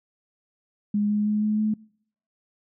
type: tone with pitch steps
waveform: sine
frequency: 207 / 208.9 / 210.9 / 212.8 / 214.8 Hz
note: G#3 / G#3 / G#3 / G#3 / A3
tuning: -5 / +10 / +27 / +42 / -41 cents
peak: -20 dBFS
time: 0.94-1.74 s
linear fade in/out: 5 ms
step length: 160 ms
effects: noise-tail reverb RT60 0.6 s tail -25 dB re dry